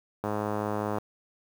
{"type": "click train", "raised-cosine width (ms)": 1, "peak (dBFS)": -16, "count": 79, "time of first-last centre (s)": [0.24, 0.983], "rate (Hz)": 105, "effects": ["high-pass 60 Hz 12 dB/octave", "7-bit"]}